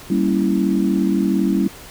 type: chord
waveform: sine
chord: G diminished seventh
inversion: none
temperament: equal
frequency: 196 / 233.1 / 277.2 / 329.6 Hz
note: G3 / Bb3 / Db4 / Fb4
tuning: 0 / 0 / 0 / 0 cents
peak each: -18 / -23 / -21 / -21 dBFS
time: 0.1-1.68 s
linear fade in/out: 5 ms
effects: pink hiss -39 dBFS RMS until 1.9 s